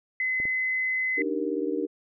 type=tone; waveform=sine; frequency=2036 Hz; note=C7; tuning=48 cents flat; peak=-24 dBFS; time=0.2-1.22 s; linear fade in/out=2 ms
type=clicks; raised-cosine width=2 ms; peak=-27 dBFS; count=2; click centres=0.401 / 0.454 s
type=chord; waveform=sine; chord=Eb major seventh; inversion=third; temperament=just; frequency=291.7 / 311.1 / 388.9 / 466.7 Hz; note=D4 / Eb4 / G4 / Bb4; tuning=-12 / 0 / -14 / +2 cents; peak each=-31 dBFS; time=1.17-1.87 s; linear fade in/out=20 ms
effects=none